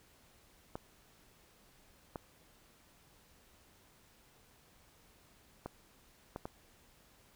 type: clicks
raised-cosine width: 1 ms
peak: -26 dBFS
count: 5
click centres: 0.755 / 2.158 / 5.66 / 6.361 / 6.455 s
effects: pink hiss -65 dBFS RMS until 7.35 s